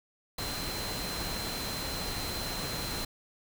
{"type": "tone in noise", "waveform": "sine", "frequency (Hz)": 4100, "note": "C8", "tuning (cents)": -36, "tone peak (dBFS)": -39, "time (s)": [0.38, 3.05], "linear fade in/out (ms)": 5, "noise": "pink", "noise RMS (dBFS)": -36, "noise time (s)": [0.38, 3.05], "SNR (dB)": -6, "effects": []}